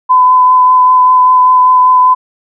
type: tone with vibrato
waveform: sine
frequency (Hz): 1010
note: B5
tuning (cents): +39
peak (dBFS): -3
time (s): 0.09-2.15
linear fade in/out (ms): 20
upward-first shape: triangle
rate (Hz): 5.1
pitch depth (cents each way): 13
effects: none